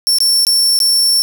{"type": "tone with dropouts", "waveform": "sawtooth", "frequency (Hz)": 5430, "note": "F8", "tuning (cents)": -50, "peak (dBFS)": -7, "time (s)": [0.07, 1.22], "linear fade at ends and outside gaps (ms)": 0, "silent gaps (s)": [[0.185, 0.204], [0.45, 0.468], [0.79, 0.802]], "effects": []}